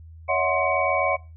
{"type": "tone cluster", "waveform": "sine", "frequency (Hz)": [563, 643, 731, 1051, 2261], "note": ["C#5", "E5", "F#5", "C6", "C#7"], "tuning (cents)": [27, -43, -21, 7, 34], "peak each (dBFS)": -26, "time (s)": [0.28, 1.17], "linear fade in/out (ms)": 20, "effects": ["noise-tail reverb RT60 0.3 s tail -22 dB re dry", "added 81 Hz sine -41 dBFS peak until 1.36 s"]}